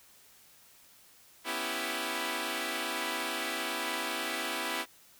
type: chord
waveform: 5% pulse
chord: C# half-diminished seventh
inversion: third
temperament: equal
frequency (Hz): 246.9 / 277.2 / 329.6 / 392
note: B3 / C#4 / E4 / G4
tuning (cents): 0 / 0 / 0 / 0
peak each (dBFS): -27 / -29 / -24 / -28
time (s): 1.44-4.86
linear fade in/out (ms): 50
effects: white hiss -59 dBFS RMS until 5.19 s